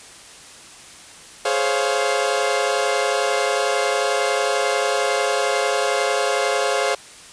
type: chord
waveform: sawtooth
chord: Db major seventh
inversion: second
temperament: equal with one note detuned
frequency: 420.9 / 523.3 / 554.4 / 698.5 Hz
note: Ab4 / C5 / Db5 / F5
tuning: +23 / 0 / 0 / 0 cents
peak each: -20 dBFS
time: 1.45-6.95 s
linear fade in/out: 5 ms
effects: white hiss -42 dBFS RMS until 7.32 s + resampled to 22050 Hz